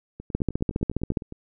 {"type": "two click trains", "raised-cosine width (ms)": 3, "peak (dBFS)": [-24, -10], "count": [12, 13], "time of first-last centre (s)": [[0.2, 1.324], [0.35, 1.172]], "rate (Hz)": [9.79, 14.6], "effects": []}